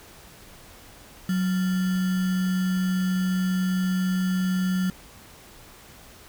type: tone with sample-and-hold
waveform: sine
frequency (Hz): 185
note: F#3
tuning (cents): 0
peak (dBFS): -21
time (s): 1.29-4.9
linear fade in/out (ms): 2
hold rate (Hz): 1575
effects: pink hiss -48 dBFS RMS until 6.28 s